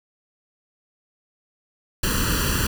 pink noise with comb filter, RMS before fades -22 dBFS, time 2.03-2.67 s, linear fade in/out 5 ms, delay 0.68 ms, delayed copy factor +0.95, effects none

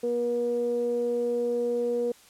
sawtooth tone with low-pass filter, 240 Hz, B3, 49 cents flat, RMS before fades -27 dBFS, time 0.03-2.12 s, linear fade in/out 5 ms, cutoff 480 Hz, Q 7.6, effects white hiss -55 dBFS RMS until 2.29 s + low-pass 11000 Hz 12 dB/octave

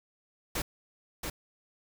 pink noise with echo, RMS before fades -32 dBFS, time 0.55-0.62 s, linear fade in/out 5 ms, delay 680 ms, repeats 1, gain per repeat -4 dB, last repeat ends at 1.3 s, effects none

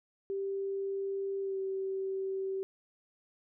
sine tone with pitch glide, 392 to 384.8 Hz, G4 to G4, 0 to -32 cents, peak -32 dBFS, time 0.3-2.63 s, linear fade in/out 0 ms, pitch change -32 cents, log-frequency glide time 1.41-1.58 s, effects none

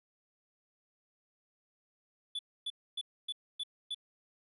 triangle tone bursts, 3461 Hz, A7, 29 cents flat, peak -33 dBFS, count 6, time 2.35-3.946 s, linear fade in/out 5 ms, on 41 ms, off 270 ms, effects resampled to 32000 Hz

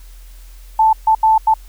sine tone bursts at uneven times, 880 Hz, A5, in tune, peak -8 dBFS, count 4, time 0.79-0.93 / 1.07-1.15 / 1.23-1.38 / 1.47-1.54 s, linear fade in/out 5 ms, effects added 42 Hz sine -35 dBFS peak until 1.68 s + white hiss -49 dBFS RMS until 1.68 s

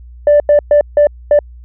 sine tone bursts at uneven times, 587.3 Hz, D5, in tune, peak -3 dBFS, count 5, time 0.27-0.4 / 0.49-0.59 / 0.71-0.81 / 0.97-1.07 / 1.31-1.39 s, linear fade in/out 2 ms, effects tanh soft clip ceiling -2 dBFS + added 60 Hz sine -32 dBFS peak until 1.64 s

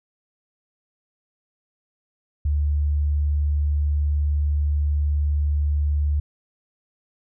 sine tone, 73.42 Hz, D2, in tune, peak -18 dBFS, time 2.45-6.2 s, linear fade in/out 5 ms, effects none

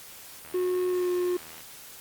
click train, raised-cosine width 0.3 ms, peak -30 dBFS, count 93, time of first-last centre 0.45-1.606 s, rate 79.6 Hz
triangle tone with pitch glide, 363.4 to 358 Hz, F#4 to F4, -31 to +43 cents, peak -22 dBFS, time 0.54-1.37 s, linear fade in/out 5 ms, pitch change -26 cents, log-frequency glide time 0.9-1.1 s
effects white hiss -46 dBFS RMS until 2 s + Opus 48 kbps

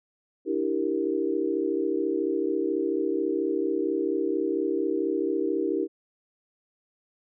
sine chord, E half-diminished seventh, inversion third, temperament equal with one note detuned, 293.7 / 327.7 / 392 / 466.2 Hz, D4 / E4 / G4 / Bb4, 0 / -10 / 0 / 0 cents, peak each -31 / -28 / -28 / -31 dBFS, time 0.45-5.88 s, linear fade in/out 50 ms, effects none

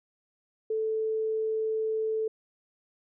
sine tone, 439.2 Hz, A4, 3 cents flat, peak -26 dBFS, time 0.7-2.28 s, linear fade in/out 5 ms, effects none

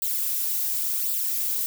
violet noise with flanger, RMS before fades -26 dBFS, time 0.02-1.66 s, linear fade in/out 0 ms, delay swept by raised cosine 0.24 to 4.24 ms, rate 0.92 Hz, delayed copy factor +0.7, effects none

